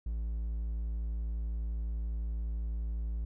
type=tone; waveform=triangle; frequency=55.9 Hz; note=A1; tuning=28 cents sharp; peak=-30 dBFS; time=0.06-3.25 s; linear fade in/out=5 ms; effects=none